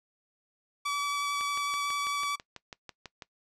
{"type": "tone with vibrato", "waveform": "sawtooth", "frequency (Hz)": 1147, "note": "D6", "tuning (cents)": -41, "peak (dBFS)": -25, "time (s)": [0.85, 2.36], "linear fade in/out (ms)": 10, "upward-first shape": "sine", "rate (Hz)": 11, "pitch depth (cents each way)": 9}
{"type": "click train", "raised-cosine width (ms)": 0.2, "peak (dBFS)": -24, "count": 12, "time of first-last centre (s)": [1.41, 3.222], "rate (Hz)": 6.07}
{"effects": ["noise-tail reverb RT60 0.1 s tail -20 dB re dry", "low-pass 9000 Hz 12 dB/octave"]}